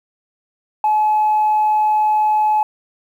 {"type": "tone", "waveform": "sine", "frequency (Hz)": 854, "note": "G#5", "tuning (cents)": 48, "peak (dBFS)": -11, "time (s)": [0.84, 2.63], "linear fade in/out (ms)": 2, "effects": ["tanh soft clip ceiling -9 dBFS", "8-bit"]}